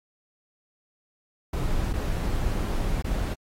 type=noise with dropouts; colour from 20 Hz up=brown; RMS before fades=-26 dBFS; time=1.53-3.34 s; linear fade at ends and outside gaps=5 ms; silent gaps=1.928-1.935 / 3.019-3.043 s; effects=AAC 48 kbps